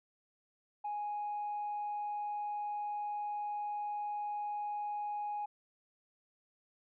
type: tone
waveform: sine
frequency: 830.6 Hz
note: G#5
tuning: in tune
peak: -34 dBFS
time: 0.84-5.46 s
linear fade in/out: 10 ms
effects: tanh soft clip ceiling -32 dBFS